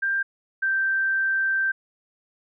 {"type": "tone pair in turn", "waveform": "sine", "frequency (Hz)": [1586, 1565.1], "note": ["G6", "G6"], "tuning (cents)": [20, -3], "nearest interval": "unison", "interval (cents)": 23, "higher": "first", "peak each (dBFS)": [-21, -20], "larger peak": "second", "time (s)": [[0.02, 0.23], [0.62, 1.72]], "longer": "second", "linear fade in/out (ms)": 10, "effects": []}